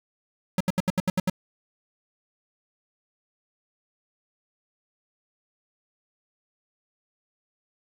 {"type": "tone bursts", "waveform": "square", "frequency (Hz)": 185, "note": "F#3", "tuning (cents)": 0, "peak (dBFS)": -21, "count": 8, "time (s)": [0.58, 1.298], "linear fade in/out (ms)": 2, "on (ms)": 25, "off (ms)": 74, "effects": ["8-bit"]}